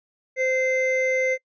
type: tone pair together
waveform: triangle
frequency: 518 / 2075 Hz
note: C5 / C7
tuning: -17 / -15 cents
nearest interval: 2 octaves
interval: 2402 cents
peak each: -20 / -22 dBFS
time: 0.36-1.38 s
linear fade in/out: 50 ms
effects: noise-tail reverb RT60 0.1 s tail -26 dB re dry + resampled to 16000 Hz